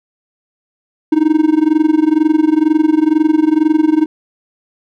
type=tone with amplitude modulation; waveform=triangle; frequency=311.1 Hz; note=D#4; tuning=in tune; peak=-3 dBFS; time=1.12-4.06 s; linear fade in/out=5 ms; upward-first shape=sine; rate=22.1 Hz; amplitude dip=90%; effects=none